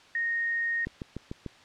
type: tone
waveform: sine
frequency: 1857 Hz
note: A#6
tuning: 7 cents flat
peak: -26 dBFS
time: 0.15-0.85 s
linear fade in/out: 2 ms
type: click train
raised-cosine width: 3 ms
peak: -22 dBFS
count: 5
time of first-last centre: 0.87-1.463 s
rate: 6.75 Hz
effects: white hiss -54 dBFS RMS until 1.64 s + low-pass 4000 Hz 12 dB/octave